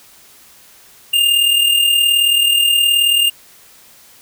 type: tone with amplitude modulation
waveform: square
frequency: 2811 Hz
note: F7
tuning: 11 cents sharp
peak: -9 dBFS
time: 1.13-3.3 s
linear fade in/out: 10 ms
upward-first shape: sine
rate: 38.8 Hz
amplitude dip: 50%
effects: white hiss -45 dBFS RMS until 4.21 s